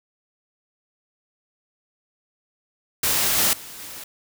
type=noise with level steps; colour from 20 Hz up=white; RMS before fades=-21 / -19 / -39 / -37 dBFS; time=3.03-4.04 s; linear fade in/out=5 ms; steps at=3.38 / 3.53 / 3.79 s; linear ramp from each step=2 ms; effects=none